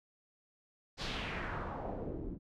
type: noise with low-pass filter sweep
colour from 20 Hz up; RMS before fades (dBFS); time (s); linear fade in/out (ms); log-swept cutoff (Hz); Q
pink; -40; 0.97-2.39; 50; 4900 to 240; 2.3
effects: none